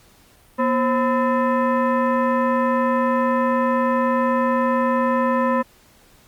sine tone with frequency modulation, 240 Hz, B3, 49 cents flat, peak -16 dBFS, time 0.58-5.63 s, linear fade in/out 20 ms, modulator 771 Hz, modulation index 1.4, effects pink hiss -53 dBFS RMS until 6.27 s + Opus 48 kbps

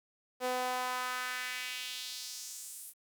sawtooth tone with high-pass filter sweep, 251.9 Hz, B3, 34 cents sharp, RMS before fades -38 dBFS, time 0.4-2.94 s, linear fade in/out 50 ms, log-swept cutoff 520 to 11000 Hz, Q 2, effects 10-bit

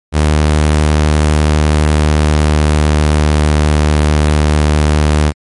sawtooth tone with pitch glide, 76 to 75.39 Hz, D#2 to D2, -40 to +46 cents, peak -4 dBFS, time 0.12-5.33 s, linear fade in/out 50 ms, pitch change -14 cents, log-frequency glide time 1.7-3.67 s, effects MP3 48 kbps

